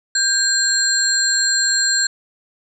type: tone cluster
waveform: sine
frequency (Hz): 1587 / 4201 / 7410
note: G6 / C8 / A#8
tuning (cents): +21 / +6 / -11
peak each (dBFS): -19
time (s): 0.15-2.07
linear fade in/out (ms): 5
effects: none